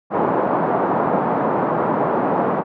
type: band-pass noise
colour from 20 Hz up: white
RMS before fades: -19 dBFS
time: 0.1-2.64 s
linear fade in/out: 50 ms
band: 150 to 1000 Hz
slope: 24 dB/octave
effects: none